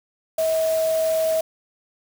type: tone in noise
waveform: sine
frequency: 642 Hz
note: E5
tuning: 46 cents flat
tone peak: -18 dBFS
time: 0.38-1.41 s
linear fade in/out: 5 ms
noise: white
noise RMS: -34 dBFS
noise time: 0.38-1.41 s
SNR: +13 dB
effects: none